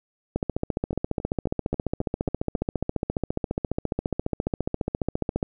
two click trains, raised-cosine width 2 ms, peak -11 / -20 dBFS, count 75 / 8, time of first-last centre 0.36-5.428 / 0.93-2.827 s, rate 14.6 / 3.69 Hz, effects none

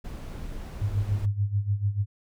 brown noise, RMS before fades -36 dBFS, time 0.04-1.26 s, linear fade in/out 10 ms
sine tone with tremolo, 101.6 Hz, G#2, 38 cents flat, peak -20 dBFS, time 0.8-2.06 s, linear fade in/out 50 ms, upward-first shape sine, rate 6.8 Hz, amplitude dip 80%
effects none

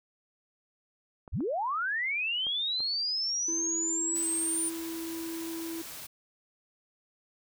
clicks, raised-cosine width 1 ms, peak -32 dBFS, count 4, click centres 1.278 / 1.406 / 2.468 / 2.804 s
sine linear sweep, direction up, 30.08 to 9380 Hz, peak -28 dBFS, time 1.32-4.7 s, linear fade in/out 20 ms
triangle tone, 329.6 Hz, E4, in tune, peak -33 dBFS, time 3.48-5.82 s, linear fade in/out 5 ms
white noise, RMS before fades -43 dBFS, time 4.15-6.07 s, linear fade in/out 10 ms
effects none

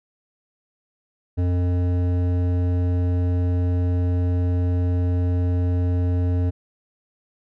sine tone with hard clipping, 89 Hz, F2, 33 cents sharp, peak -20 dBFS, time 1.37-6.51 s, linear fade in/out 20 ms, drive 12 dB, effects none

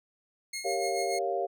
15% pulse tone with tremolo, 2153 Hz, C7, 49 cents sharp, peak -27 dBFS, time 0.53-1.19 s, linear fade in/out 5 ms, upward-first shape sine, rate 6.9 Hz, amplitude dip 55%
sine chord, G half-diminished seventh, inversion none, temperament equal, 392 / 466.2 / 554.4 / 698.5 Hz, G4 / Bb4 / Db5 / F5, 0 / 0 / 0 / 0 cents, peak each -33 / -35 / -34 / -31 dBFS, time 0.64-1.47 s, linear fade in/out 20 ms
effects none

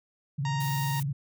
sine tone with vibrato, 140 Hz, C#3, 18 cents sharp, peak -27 dBFS, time 0.38-1.13 s, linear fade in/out 10 ms, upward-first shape sine, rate 20 Hz, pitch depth 160 cents each way
harmonic tone, 932.3 Hz, A#5, in tune, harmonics 1 / 2 / 3 / 4 / 5 / 6 / 7 / 8, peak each -33 / -39 / -43 / -45 / -47 / -49 / -50 / -51 dBFS, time 0.45-1 s, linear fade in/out 2 ms
blue noise, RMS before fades -40 dBFS, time 0.6-1.03 s, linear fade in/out 5 ms
effects none

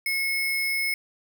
sine tone with sample-and-hold, 2174 Hz, C#7, 34 cents flat, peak -23 dBFS, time 0.06-0.94 s, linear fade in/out 2 ms, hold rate 7350 Hz, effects none

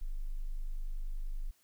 sine tone, 25.22 Hz, G#0, 50 cents flat, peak -33 dBFS, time 0.01-1.51 s, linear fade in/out 10 ms, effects white hiss -70 dBFS RMS until 1.63 s

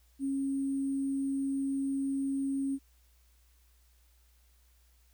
sine tone with sample-and-hold, 273 Hz, C#4, 26 cents flat, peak -29 dBFS, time 0.19-2.79 s, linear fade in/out 50 ms, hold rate 8820 Hz, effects added 60 Hz sine -62 dBFS peak until 5.13 s + white hiss -70 dBFS RMS until 5.13 s

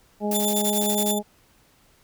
harmonic tone, 208.1 Hz, G#3, 4 cents sharp, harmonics 1 / 2 / 3 / 4, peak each -25 / -28 / -30 / -31 dBFS, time 0.2-1.23 s, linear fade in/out 50 ms
blue noise bursts, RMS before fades -29 dBFS, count 10, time 0.31-1.118 s, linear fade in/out 5 ms, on 61 ms, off 22 ms
10% pulse tone with tremolo, 3520 Hz, A7, in tune, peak -15 dBFS, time 0.34-1.19 s, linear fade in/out 10 ms, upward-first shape triangle, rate 9.5 Hz, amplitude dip 75%
effects pink hiss -59 dBFS RMS until 2.03 s

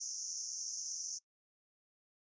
pink band-pass noise, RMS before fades -42 dBFS, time 0-1.19 s, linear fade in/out 20 ms, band 5500 to 6600 Hz, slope 96 dB/octave, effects noise-tail reverb RT60 0.1 s tail -22 dB re dry + resampled to 16000 Hz

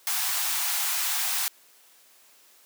white high-pass noise, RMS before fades -27 dBFS, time 0.07-1.48 s, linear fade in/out 0 ms, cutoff 690 Hz, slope 96 dB/octave, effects white hiss -57 dBFS RMS until 2.65 s + high-pass 300 Hz 12 dB/octave

